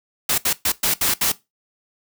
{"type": "noise bursts at uneven times", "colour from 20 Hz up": "white", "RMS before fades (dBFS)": -19, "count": 6, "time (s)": [[0.29, 0.38], [0.45, 0.53], [0.65, 0.72], [0.83, 0.94], [1.01, 1.14], [1.21, 1.32]], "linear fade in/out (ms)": 5, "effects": ["noise-tail reverb RT60 0.2 s tail -18 dB re dry"]}